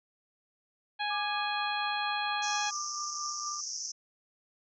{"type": "harmonic tone", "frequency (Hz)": 830.6, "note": "G#5", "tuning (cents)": 0, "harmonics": [1, 2, 3, 4, 5], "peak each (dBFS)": [-33, -36, -38, -39, -40], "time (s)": [0.99, 2.71], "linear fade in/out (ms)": 20}
{"type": "tone with tremolo", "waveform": "sine", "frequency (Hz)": 1191, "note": "D6", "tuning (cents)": 24, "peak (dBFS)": -35, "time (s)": [1.1, 3.61], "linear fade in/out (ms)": 10, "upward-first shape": "triangle", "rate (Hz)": 4.3, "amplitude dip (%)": 55}
{"type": "band-pass noise", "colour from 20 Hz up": "white", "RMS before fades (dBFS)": -38, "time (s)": [2.42, 3.92], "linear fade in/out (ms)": 10, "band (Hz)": [5300, 6300], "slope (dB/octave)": 96}
{"effects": []}